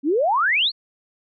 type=exponential sweep; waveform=sine; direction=up; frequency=261.6 to 4538 Hz; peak=-16 dBFS; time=0.03-0.72 s; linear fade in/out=50 ms; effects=none